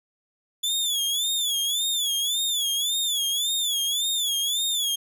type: tone with vibrato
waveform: sawtooth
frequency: 3448 Hz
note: A7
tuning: 36 cents flat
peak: -20 dBFS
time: 0.63-4.96 s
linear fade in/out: 10 ms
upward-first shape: sine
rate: 1.8 Hz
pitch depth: 120 cents each way
effects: none